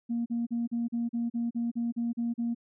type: tone bursts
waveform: sine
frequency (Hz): 234.8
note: A#3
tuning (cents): +13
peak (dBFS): -26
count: 12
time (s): 0.09-2.548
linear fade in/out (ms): 20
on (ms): 170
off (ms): 38
effects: tanh soft clip ceiling -23 dBFS